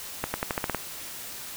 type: accelerating click train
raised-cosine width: 0.5 ms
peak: -11 dBFS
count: 8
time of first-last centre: 0.24-0.747 s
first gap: 100 ms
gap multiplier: 0.89
effects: white hiss -39 dBFS RMS until 1.56 s